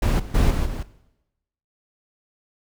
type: noise with level steps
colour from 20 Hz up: brown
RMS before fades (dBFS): -18 / -35 / -17 / -22 / -29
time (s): 0.02-0.83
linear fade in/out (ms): 5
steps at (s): 0.19 / 0.34 / 0.5 / 0.65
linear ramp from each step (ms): 10
effects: noise-tail reverb RT60 0.9 s tail -17 dB re dry